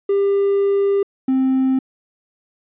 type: tone pair in turn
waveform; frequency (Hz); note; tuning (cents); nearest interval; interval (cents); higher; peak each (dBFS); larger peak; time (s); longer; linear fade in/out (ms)
triangle; 398.2 / 262.7; G4 / C4; +27 / +7; perfect fifth; 720; first; -11 / -11; neither; 0.09-1.03 / 1.28-1.79; first; 5
effects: tanh soft clip ceiling -8 dBFS + resampled to 8000 Hz